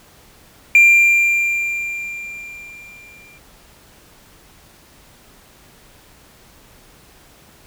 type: tone with exponential decay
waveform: triangle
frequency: 2381 Hz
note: D7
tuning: 23 cents sharp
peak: -3 dBFS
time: 0.75-3.38 s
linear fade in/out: 1 ms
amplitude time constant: 570 ms
effects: tanh soft clip ceiling 0 dBFS + pink hiss -48 dBFS RMS until 7.66 s